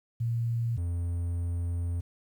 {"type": "tone pair in turn", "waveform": ["sine", "triangle"], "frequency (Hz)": [116.54, 86.23], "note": ["A#2", "F2"], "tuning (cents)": [0, -21], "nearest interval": "perfect fourth", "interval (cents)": 521, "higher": "first", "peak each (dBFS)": [-26, -26], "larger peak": "neither", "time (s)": [[0.2, 0.77], [0.77, 2.01]], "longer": "second", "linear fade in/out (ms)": 10, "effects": ["10-bit"]}